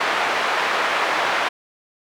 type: band-pass noise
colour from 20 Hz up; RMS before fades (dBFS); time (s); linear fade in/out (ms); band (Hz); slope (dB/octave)
pink; -21; 0-1.49; 10; 750 to 2300; 12
effects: none